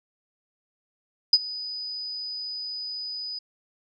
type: tone with ADSR envelope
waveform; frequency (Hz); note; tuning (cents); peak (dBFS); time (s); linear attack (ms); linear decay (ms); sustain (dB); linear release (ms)
sine; 4978; D#8; 0; -10; 1.33-3.39; 4; 41; -21; 7
effects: none